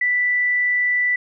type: tone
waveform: sine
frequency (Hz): 1975.5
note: B6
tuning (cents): 0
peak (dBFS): -16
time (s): 0.01-1.16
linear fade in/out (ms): 5
effects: none